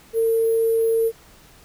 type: tone with sample-and-hold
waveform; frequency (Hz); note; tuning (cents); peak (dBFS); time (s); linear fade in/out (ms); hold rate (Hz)
sine; 452.7; A4; +49; -16; 0.13-1.12; 50; 11025
effects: pink hiss -50 dBFS RMS until 1.64 s